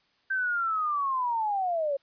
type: linear sweep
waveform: sine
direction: down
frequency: 1568 to 541 Hz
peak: -25 dBFS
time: 0.3-1.97 s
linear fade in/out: 10 ms
effects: white hiss -68 dBFS RMS until 2.02 s + resampled to 11025 Hz